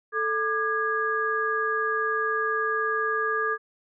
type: tone cluster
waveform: sine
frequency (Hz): 439.7 / 1199 / 1655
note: A4 / D6 / G#6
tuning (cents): -1 / +36 / -6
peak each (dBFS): -29 / -27 / -27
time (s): 0.12-3.58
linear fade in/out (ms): 50
effects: none